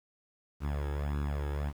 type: tone with flanger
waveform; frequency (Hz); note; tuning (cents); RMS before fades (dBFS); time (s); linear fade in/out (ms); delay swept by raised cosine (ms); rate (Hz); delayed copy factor
sawtooth; 72.3; D2; -27; -33; 0.6-1.73; 50; 0.73 to 2.33; 1.7; +0.65
effects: low-pass 2000 Hz 12 dB/octave + 9-bit